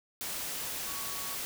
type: tone in noise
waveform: sine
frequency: 1121 Hz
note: C#6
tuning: 19 cents sharp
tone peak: -46 dBFS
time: 0.87-1.35 s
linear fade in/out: 0 ms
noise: white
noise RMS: -37 dBFS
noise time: 0.21-1.45 s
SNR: -12 dB
effects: none